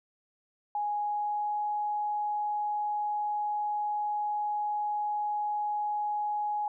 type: tone with pitch glide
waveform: sine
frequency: 830.6 to 835.9 Hz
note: G#5 to G#5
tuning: 0 to +11 cents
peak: -28 dBFS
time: 0.75-6.68 s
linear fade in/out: 2 ms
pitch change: +11 cents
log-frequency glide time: 1-1.57 s
effects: none